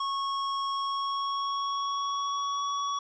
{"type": "tone with pitch glide", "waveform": "square", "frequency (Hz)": [1100, 1127.7], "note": ["C#6", "C#6"], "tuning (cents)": [-14, 29], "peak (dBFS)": -29, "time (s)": [0, 2.99], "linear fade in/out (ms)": 5, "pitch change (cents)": 43, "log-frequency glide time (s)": [0.71, 2.68], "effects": ["resampled to 16000 Hz", "10-bit"]}